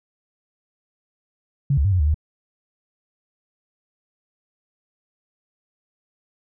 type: tone with pitch steps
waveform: sine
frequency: 139.6 / 70.4 / 99.4 / 91.2 / 73.6 / 76.5 Hz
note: C#3 / C#2 / G2 / F#2 / D2 / D#2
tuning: +13 / +27 / +25 / -24 / +4 / -29 cents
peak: -15 dBFS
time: 1.7-2.144 s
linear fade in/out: 5 ms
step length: 74 ms
effects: none